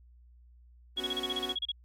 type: chord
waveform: sawtooth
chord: B suspended second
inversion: none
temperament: equal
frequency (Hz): 246.9 / 277.2 / 370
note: B3 / C#4 / F#4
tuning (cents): 0 / 0 / 0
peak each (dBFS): -39 / -39 / -34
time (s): 0.96-1.56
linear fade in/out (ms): 50
type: tone bursts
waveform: sine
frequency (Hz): 3322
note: G#7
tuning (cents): 0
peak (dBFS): -29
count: 12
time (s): 0.97-1.718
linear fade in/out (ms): 5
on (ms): 33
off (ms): 32
effects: added 60 Hz sine -54 dBFS peak until 1.84 s + MP3 64 kbps